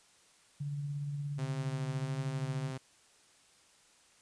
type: tone with tremolo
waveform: sine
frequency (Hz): 144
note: D3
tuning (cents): -34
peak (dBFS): -33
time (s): 0.6-2.71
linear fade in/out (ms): 10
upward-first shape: triangle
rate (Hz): 17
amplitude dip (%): 35
type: tone with vibrato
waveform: sawtooth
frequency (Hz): 130.81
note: C3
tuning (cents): 0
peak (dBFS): -34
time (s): 1.38-2.78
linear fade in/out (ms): 10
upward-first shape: triangle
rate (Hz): 1.5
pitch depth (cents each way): 17
effects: white hiss -64 dBFS RMS until 4.21 s + resampled to 22050 Hz